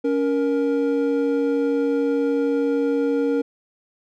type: tone pair together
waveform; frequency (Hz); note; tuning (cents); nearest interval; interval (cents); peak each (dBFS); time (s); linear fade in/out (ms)
triangle; 280.4 / 469.5; C#4 / A#4; +20 / +12; major sixth; 892; -19; 0.04-3.42; 10
effects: none